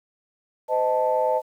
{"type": "chord", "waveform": "sine", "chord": "A diminished", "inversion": "first", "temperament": "equal with one note detuned", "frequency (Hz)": [512.2, 622.3, 880], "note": ["C5", "Eb5", "A5"], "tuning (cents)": [-37, 0, 0], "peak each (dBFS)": -23, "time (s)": [0.68, 1.42], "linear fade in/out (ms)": 50, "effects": ["tanh soft clip ceiling -9 dBFS", "9-bit"]}